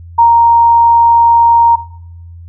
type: tone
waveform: sine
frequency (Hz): 932.3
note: A#5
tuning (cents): 0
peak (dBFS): -3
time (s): 0.18-1.76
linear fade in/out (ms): 10
effects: noise-tail reverb RT60 0.7 s tail -17 dB re dry + added 85 Hz sine -29 dBFS peak until 2.48 s